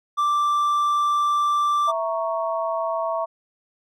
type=tone; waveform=triangle; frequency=1174.7 Hz; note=D6; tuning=in tune; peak=-16 dBFS; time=0.17-1.92 s; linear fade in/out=20 ms
type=chord; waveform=sine; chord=A# diminished; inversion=second; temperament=equal; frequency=659.3 / 932.3 / 1108.7 Hz; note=E5 / A#5 / C#6; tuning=0 / 0 / 0 cents; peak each=-24 / -29 / -28 dBFS; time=1.87-3.26 s; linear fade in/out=20 ms
effects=none